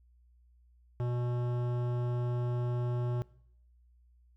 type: tone with hard clipping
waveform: sine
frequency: 121.9 Hz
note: B2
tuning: 22 cents flat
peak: -32 dBFS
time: 1-3.22 s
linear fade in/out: 0 ms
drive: 15 dB
effects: noise-tail reverb RT60 0.7 s tail -22 dB re dry + added 60 Hz sine -60 dBFS peak until 4.36 s